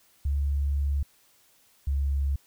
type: tone pair in turn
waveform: sine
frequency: 70.7 / 69.49 Hz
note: C#2 / C#2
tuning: +35 / +5 cents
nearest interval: unison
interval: 30 cents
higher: first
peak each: -23 dBFS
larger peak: neither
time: 0.25-1.03 / 1.87-2.36 s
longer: first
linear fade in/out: 5 ms
effects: white hiss -62 dBFS RMS until 2.46 s